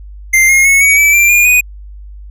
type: tone with pitch steps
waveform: square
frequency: 2093 / 2144 / 2197 / 2251 / 2306 / 2363 / 2421 / 2480 Hz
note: C7 / C7 / C#7 / C#7 / D7 / D7 / D#7 / D#7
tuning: 0 / +42 / -16 / +26 / -32 / +10 / -48 / -6 cents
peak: -6 dBFS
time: 0.33-1.61 s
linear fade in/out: 10 ms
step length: 160 ms
effects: added 50 Hz sine -28 dBFS peak until 2.3 s